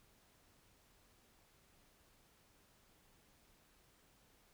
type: silence
effects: pink hiss -70 dBFS RMS until 4.53 s